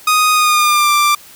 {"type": "tone with pitch glide", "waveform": "sawtooth", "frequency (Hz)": [1244.5, 1180.8], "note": ["D#6", "D6"], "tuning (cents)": [0, 9], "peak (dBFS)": -6, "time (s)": [0.07, 1.15], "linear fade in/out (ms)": 5, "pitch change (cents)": -91, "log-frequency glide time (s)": [0.33, 0.91], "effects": ["white hiss -40 dBFS RMS until 1.35 s"]}